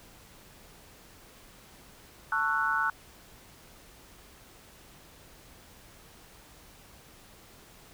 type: chord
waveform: sine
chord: F# minor seventh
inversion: first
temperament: just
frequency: 888 / 1110 / 1332 / 1480 Hz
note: A5 / C#6 / E6 / F#6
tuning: +16 / +2 / +18 / 0 cents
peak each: -33 / -33 / -31 / -28 dBFS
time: 2.32-2.9 s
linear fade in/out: 2 ms
effects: pink hiss -54 dBFS RMS until 7.93 s